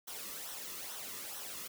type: noise with flanger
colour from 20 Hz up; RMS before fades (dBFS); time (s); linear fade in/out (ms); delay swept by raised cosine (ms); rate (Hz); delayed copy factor
white; -44; 0.07-1.68; 10; 0.42 to 1.32; 2.3; -0.6
effects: none